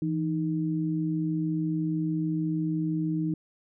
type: tone pair together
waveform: sine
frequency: 164.81 / 311.1 Hz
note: E3 / D#4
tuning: 0 / 0 cents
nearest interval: major seventh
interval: 1100 cents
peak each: -28 dBFS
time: 0.02-3.34 s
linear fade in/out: 2 ms
effects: none